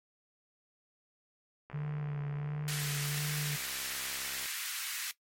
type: click train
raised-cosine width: 0.5 ms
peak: -33 dBFS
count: 186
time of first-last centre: 1.7-4.457 s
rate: 67.1 Hz
type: tone with vibrato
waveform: triangle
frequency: 146.83 Hz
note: D3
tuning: in tune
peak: -31 dBFS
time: 1.73-3.57 s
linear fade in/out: 20 ms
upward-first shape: sine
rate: 1.4 Hz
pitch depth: 27 cents each way
type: high-pass noise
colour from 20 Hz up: pink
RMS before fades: -38 dBFS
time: 2.68-5.11 s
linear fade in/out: 0 ms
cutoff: 1500 Hz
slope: 24 dB/octave
effects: noise-tail reverb RT60 0.1 s tail -17 dB re dry + MP3 64 kbps